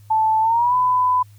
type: tone with pitch glide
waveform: sine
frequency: 877 to 1001.6 Hz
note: A5 to B5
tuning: -6 to +24 cents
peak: -14 dBFS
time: 0.1-1.23 s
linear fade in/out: 10 ms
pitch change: +230 cents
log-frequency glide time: 0.41-0.75 s
effects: added 103 Hz sine -43 dBFS peak until 1.38 s + white hiss -58 dBFS RMS until 1.38 s